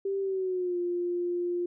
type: tone with pitch glide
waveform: sine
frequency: 392 to 351.3 Hz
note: G4 to F4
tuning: 0 to +10 cents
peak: -27 dBFS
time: 0.05-1.66 s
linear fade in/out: 5 ms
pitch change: -190 cents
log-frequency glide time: 0.2-0.78 s
effects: none